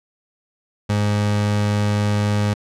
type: tone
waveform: 30% pulse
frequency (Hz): 103.8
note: G#2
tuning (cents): 0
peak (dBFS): -14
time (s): 0.89-2.54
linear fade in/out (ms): 10
effects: low-pass 8000 Hz 12 dB/octave